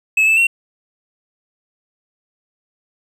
triangle tone with pitch steps, 2591 / 2631 / 2726 Hz, E7 / E7 / F7, -30 / -4 / -43 cents, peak -9 dBFS, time 0.17-0.47 s, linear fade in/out 5 ms, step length 100 ms, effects none

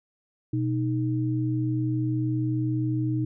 sine tone pair together, 123.47 / 311.1 Hz, B2 / D#4, 0 / 0 cents, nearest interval octave + major third, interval 1600 cents, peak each -25 / -27 dBFS, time 0.53-3.25 s, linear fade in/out 5 ms, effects none

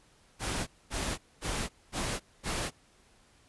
pink noise bursts, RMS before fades -33 dBFS, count 5, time 0.39-2.71 s, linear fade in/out 50 ms, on 280 ms, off 230 ms, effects pink hiss -63 dBFS RMS until 3.48 s + resampled to 24000 Hz

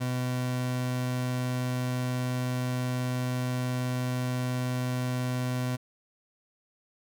30% pulse tone, 125.9 Hz, B2, 34 cents sharp, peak -25 dBFS, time 0-5.77 s, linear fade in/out 20 ms, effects none

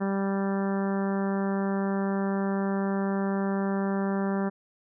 harmonic tone, 196 Hz, G3, in tune, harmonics 1 / 2 / 3 / 4 / 5 / 6 / 7 / 8 / 9, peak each -26 / -32 / -36 / -38 / -40 / -42 / -43 / -44 / -45 dBFS, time 0-4.5 s, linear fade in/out 20 ms, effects none

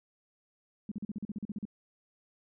sine tone bursts, 207.7 Hz, G#3, in tune, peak -33 dBFS, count 12, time 0.89-1.653 s, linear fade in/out 2 ms, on 26 ms, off 41 ms, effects none

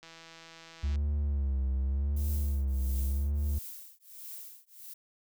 click train, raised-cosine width 0.2 ms, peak -33 dBFS, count 153, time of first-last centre 0.03-0.957 s, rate 164 Hz
triangle tone with vibrato, 69.3 Hz, C#2, in tune, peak -25 dBFS, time 0.83-3.59 s, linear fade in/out 10 ms, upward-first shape sine, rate 0.86 Hz, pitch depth 92 cents each way
violet noise with tremolo, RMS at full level -42 dBFS, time 2.16-4.94 s, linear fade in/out 10 ms, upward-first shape triangle, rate 1.5 Hz, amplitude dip 100%
effects none

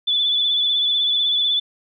sine tone with vibrato, 3469 Hz, A7, 25 cents flat, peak -16 dBFS, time 0.07-1.6 s, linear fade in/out 10 ms, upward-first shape triangle, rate 16 Hz, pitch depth 42 cents each way, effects none

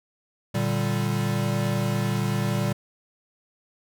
square chord, G minor, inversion first, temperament equal with one note detuned, 116.54 / 146.83 / 194.53 Hz, Bb2 / D3 / G3, 0 / 0 / -13 cents, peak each -27 / -29 / -28 dBFS, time 0.54-2.73 s, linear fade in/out 10 ms, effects none

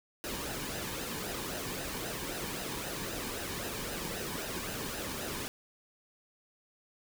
pink noise with flanger, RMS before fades -38 dBFS, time 0.24-5.48 s, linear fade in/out 0 ms, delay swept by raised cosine 0.88 to 1.53 ms, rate 3.8 Hz, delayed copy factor -0.55, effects none

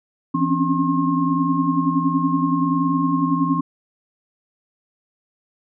sine tone cluster, 168.4 / 261.2 / 272.2 / 282.6 / 1072 Hz, E3 / C4 / C#4 / C#4 / C6, +37 / -3 / -31 / +34 / +42 cents, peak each -23 dBFS, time 0.34-3.61 s, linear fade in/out 10 ms, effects none

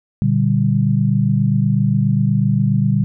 sine chord, G minor, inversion first, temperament equal with one note detuned, 119.2 / 146.83 / 196 Hz, Bb2 / D3 / G3, +39 / 0 / 0 cents, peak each -17 dBFS, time 0.22-3.04 s, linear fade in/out 0 ms, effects none

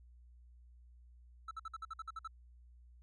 triangle tone bursts, 1318.5 Hz, E6, in tune, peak -39 dBFS, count 10, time 1.48-2.276 s, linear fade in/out 5 ms, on 31 ms, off 54 ms, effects added 60 Hz sine -57 dBFS peak until 3.02 s + resampled to 24000 Hz

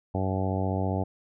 harmonic tone, 95 Hz, F#2, 46 cents sharp, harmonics 1 / 2 / 3 / 4 / 5 / 6 / 7 / 8 / 9, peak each -28 / -32 / -34 / -37 / -37 / -38 / -36 / -37 / -39 dBFS, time 0.14-1.04 s, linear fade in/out 10 ms, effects none

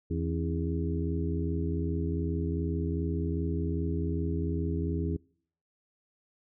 harmonic tone with a mistuned harmonic, 82.6 Hz, E2, 4 cents sharp, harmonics 1 / 2 / 3 / 4 / 5, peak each -31 / -34 / -36 / -37 / -38 dBFS, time 0.1-5.17 s, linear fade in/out 10 ms, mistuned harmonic 3, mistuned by +120 cents, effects noise-tail reverb RT60 0.6 s tail -26 dB re dry

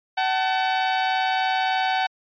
sawtooth tone pair together, 756.8 / 880 Hz, F#5 / A5, +39 / 0 cents, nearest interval minor third, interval 261 cents, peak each -17 / -24 dBFS, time 0.17-2.07 s, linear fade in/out 10 ms, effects resampled to 11025 Hz

